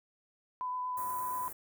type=tone with vibrato; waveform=sine; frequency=1002 Hz; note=B5; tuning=25 cents sharp; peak=-33 dBFS; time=0.61-1.48 s; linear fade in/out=0 ms; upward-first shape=sine; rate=8.5 Hz; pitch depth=10 cents each way
type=band-stop noise; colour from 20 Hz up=white; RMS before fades=-44 dBFS; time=0.97-1.53 s; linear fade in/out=5 ms; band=1500 to 9100 Hz; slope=24 dB/octave
effects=none